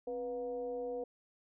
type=tone with frequency modulation; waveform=sine; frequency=490 Hz; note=B4; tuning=14 cents flat; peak=-36 dBFS; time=0.07-1.04 s; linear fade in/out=5 ms; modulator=224 Hz; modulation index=0.56; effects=none